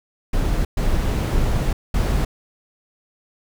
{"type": "noise bursts at uneven times", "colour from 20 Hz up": "brown", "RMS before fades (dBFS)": -19, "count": 3, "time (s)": [[0.33, 0.65], [0.77, 1.73], [1.94, 2.25]], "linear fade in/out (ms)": 5, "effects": []}